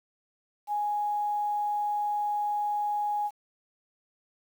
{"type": "tone with quantisation", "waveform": "sine", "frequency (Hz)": 830.6, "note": "G#5", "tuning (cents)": 0, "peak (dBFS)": -26, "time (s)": [0.67, 3.31], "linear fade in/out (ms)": 50, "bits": 9, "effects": []}